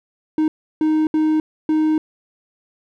triangle tone bursts at uneven times, 311.1 Hz, D#4, in tune, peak -12 dBFS, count 4, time 0.38-0.48 / 0.81-1.07 / 1.14-1.4 / 1.69-1.98 s, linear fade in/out 2 ms, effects none

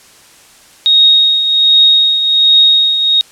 sine tone with tremolo, 3745 Hz, A#7, 7 cents sharp, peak -3 dBFS, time 0.86-3.21 s, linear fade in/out 0 ms, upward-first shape triangle, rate 1.3 Hz, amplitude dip 60%, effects white hiss -42 dBFS RMS until 3.31 s + low-pass 10000 Hz 12 dB/octave

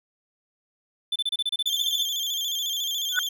triangle tone bursts, 3520 Hz, A7, in tune, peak -21 dBFS, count 14, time 1.12-2.029 s, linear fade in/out 5 ms, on 38 ms, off 29 ms
35% pulse tone with vibrato, 3322 Hz, G#7, in tune, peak -24 dBFS, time 1.66-3.29 s, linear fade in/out 5 ms, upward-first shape square, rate 14 Hz, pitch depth 69 cents each way
sine tone with exponential growth, 1480 Hz, F#6, in tune, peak -15 dBFS, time 3.11-3.19 s, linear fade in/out 1 ms, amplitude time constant 16 ms
effects none

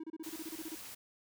triangle tone bursts, 320 Hz, D#4, 49 cents sharp, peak -38 dBFS, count 12, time 0-0.751 s, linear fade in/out 5 ms, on 36 ms, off 29 ms
white noise, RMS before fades -48 dBFS, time 0.23-0.95 s, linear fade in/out 10 ms
effects none

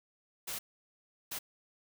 white noise bursts at uneven times, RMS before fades -39 dBFS, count 2, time 0.47-0.59 / 1.31-1.39 s, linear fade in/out 10 ms, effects none

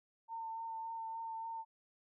sine tone with vibrato, 904 Hz, A5, 47 cents sharp, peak -40 dBFS, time 0.28-1.65 s, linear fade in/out 50 ms, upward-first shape sine, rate 3.5 Hz, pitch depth 15 cents each way, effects none

